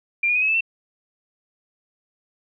sine tone with pitch steps, 2383 / 2442 / 2501 / 2563 / 2626 / 2690 Hz, D7 / D#7 / D#7 / E7 / E7 / E7, +25 / -33 / +8 / -49 / -7 / +34 cents, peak -17 dBFS, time 0.23-0.608 s, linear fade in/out 5 ms, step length 63 ms, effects none

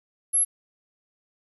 sine tone, 11110 Hz, F9, 10 cents flat, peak -18 dBFS, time 0.33-0.45 s, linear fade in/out 20 ms, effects 9-bit

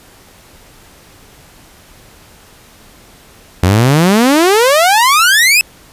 sawtooth exponential sweep, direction up, 86 to 2637 Hz, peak -3 dBFS, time 3.63-5.61 s, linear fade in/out 0 ms, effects pink hiss -42 dBFS RMS until 5.92 s + resampled to 32000 Hz

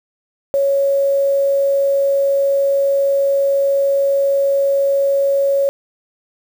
sine tone with quantisation, 554.4 Hz, C#5, in tune, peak -12 dBFS, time 0.54-5.69 s, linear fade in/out 0 ms, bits 6, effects none

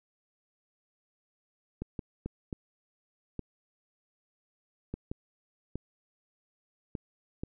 clicks, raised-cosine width 3 ms, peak -22 dBFS, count 10, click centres 1.82 / 1.992 / 2.26 / 2.528 / 3.393 / 4.94 / 5.115 / 5.756 / 6.952 / 7.435 s, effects none

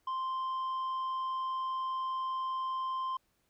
sine tone with tanh clipping, 1045 Hz, C6, 2 cents flat, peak -33 dBFS, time 0.07-3.17 s, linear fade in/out 5 ms, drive 4 dB, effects pink hiss -75 dBFS RMS until 3.49 s

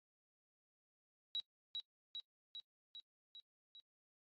sine tone with echo, 3881 Hz, B7, 31 cents flat, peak -37 dBFS, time 1.35-1.4 s, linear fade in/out 0 ms, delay 400 ms, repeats 6, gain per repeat -3 dB, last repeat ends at 3.8 s, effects noise-tail reverb RT60 0.1 s tail -22 dB re dry + MP3 32 kbps

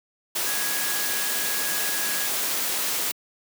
sine tone in noise, 1661.2 Hz, G#6, in tune, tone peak -33 dBFS, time 0.46-2.28 s, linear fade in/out 10 ms, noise white, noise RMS -26 dBFS, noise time 0.35-3.12 s, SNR -10 dB, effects high-pass 200 Hz 12 dB/octave

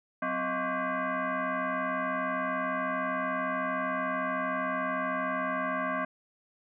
sine tone with frequency modulation, 258.7 Hz, C4, 19 cents flat, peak -28 dBFS, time 0.22-6.05 s, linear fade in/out 5 ms, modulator 444 Hz, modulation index 3.4, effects none

